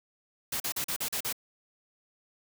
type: noise bursts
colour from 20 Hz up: white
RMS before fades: -32 dBFS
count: 7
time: 0.52-1.327 s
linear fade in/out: 5 ms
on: 81 ms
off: 40 ms
effects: none